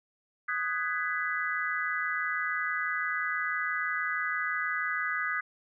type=chord; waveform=sine; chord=G# minor seventh; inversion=second; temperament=just; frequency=1245.9 / 1495.1 / 1661.2 / 1993.5 Hz; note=D#6 / F#6 / G#6 / B6; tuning=+2 / +18 / 0 / +16 cents; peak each=-34 dBFS; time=0.48-5.41 s; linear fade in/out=10 ms; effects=none